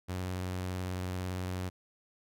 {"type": "tone with vibrato", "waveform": "sawtooth", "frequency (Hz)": 91.7, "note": "F#2", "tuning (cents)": -15, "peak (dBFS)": -30, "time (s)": [0.08, 1.7], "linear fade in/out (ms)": 20, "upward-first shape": "square", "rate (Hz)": 18, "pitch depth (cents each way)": 20, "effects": []}